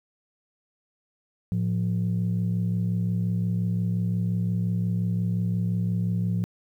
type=tone pair together; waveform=sine; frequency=110.6 / 176.3 Hz; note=A2 / F3; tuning=+9 / +17 cents; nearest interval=minor sixth; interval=808 cents; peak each=-24 dBFS; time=1.52-6.44 s; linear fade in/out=0 ms; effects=tanh soft clip ceiling -18 dBFS + 10-bit